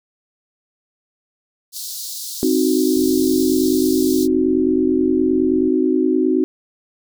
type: high-pass noise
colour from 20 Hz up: pink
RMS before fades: -29 dBFS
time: 1.72-4.28 s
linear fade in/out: 50 ms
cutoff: 3900 Hz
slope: 48 dB/octave
type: chord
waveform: sine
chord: C diminished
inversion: none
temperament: equal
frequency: 261.6 / 311.1 / 370 Hz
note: C4 / Eb4 / Gb4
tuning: 0 / 0 / 0 cents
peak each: -18 dBFS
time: 2.43-6.44 s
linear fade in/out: 0 ms
type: click train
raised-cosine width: 3 ms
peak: -25 dBFS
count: 119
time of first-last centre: 2.97-5.676 s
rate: 43.6 Hz
effects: none